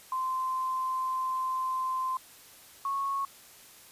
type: tone pair in turn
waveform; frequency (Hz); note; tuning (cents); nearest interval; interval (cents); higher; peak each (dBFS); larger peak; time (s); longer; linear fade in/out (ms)
sine; 1038 / 1100.9; C6 / C#6; -14 / -12; minor second; 102; second; -28; neither; 0.12-2.17 / 2.85-3.25; first; 2
effects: white hiss -53 dBFS RMS until 3.91 s + resampled to 32000 Hz